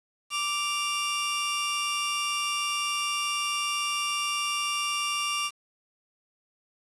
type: tone pair together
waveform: sawtooth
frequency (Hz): 1174.7 / 2794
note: D6 / F7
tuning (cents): 0 / 0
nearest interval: octave + minor third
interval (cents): 1500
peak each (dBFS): -26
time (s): 0.3-5.51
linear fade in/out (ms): 50
effects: resampled to 24000 Hz + 8-bit